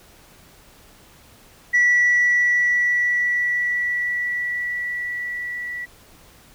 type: tone with level ramp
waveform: sine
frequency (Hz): 1951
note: B6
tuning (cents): -22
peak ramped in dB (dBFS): -11 to -27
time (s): 1.73-5.86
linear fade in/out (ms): 20
effects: tanh soft clip ceiling -11 dBFS + pink hiss -50 dBFS RMS until 6.54 s